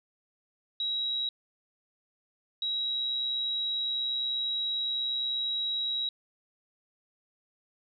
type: tone bursts at uneven times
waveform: sine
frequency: 3857 Hz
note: B7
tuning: 42 cents flat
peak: -28 dBFS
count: 2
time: 0.8-1.29 / 2.62-6.09 s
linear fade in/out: 2 ms
effects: none